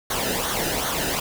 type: noise with flanger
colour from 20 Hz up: pink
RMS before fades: -25 dBFS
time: 0.1-1.2 s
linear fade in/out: 5 ms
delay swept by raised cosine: 0.39 to 0.92 ms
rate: 2.6 Hz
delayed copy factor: -0.65
effects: none